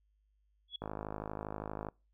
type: tone with exponential growth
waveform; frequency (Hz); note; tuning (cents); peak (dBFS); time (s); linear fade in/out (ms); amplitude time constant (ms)
sine; 3368; G#7; +24; -35; 0.68-0.76; 5; 17
type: click train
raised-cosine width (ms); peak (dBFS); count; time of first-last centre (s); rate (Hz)
1; -25; 57; 0.82-1.887; 52.5
effects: noise-tail reverb RT60 0.3 s tail -26 dB re dry + added 51 Hz sine -70 dBFS peak until 2.13 s